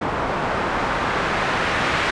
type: noise with low-pass filter sweep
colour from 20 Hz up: white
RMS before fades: -22 dBFS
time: 0.01-2.11 s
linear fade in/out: 10 ms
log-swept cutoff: 1000 to 2000 Hz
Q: 1
effects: resampled to 22050 Hz